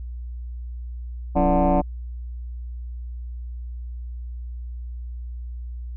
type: tone with frequency modulation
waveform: sine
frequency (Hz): 277.2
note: C#4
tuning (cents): 0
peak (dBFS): -14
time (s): 1.35-1.82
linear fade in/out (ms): 20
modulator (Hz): 153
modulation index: 3.7
effects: tanh soft clip ceiling -12 dBFS + added 60 Hz sine -30 dBFS peak until 5.96 s